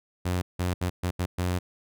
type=tone bursts at uneven times; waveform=sawtooth; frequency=90 Hz; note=F#2; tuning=47 cents flat; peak=-21 dBFS; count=6; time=0.25-0.42 / 0.59-0.74 / 0.81-0.9 / 1.03-1.11 / 1.19-1.26 / 1.38-1.59 s; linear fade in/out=10 ms; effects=none